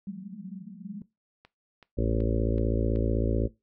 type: band-pass noise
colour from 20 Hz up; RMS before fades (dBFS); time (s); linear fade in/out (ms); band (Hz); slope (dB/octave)
pink; -40; 0.07-1.02; 2; 180 to 210; 96
type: click train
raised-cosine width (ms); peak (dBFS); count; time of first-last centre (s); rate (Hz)
0.3; -34; 5; 1.45-2.959; 2.65
type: harmonic tone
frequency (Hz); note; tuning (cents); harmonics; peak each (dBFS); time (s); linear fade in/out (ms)
55.9; A1; +28; 1 / 2 / 4 / 5 / 6 / 7 / 8 / 9 / 10; -27 / -30 / -33 / -34 / -35 / -35 / -36 / -37 / -37; 1.97-3.48; 20
effects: noise-tail reverb RT60 0.2 s tail -18 dB re dry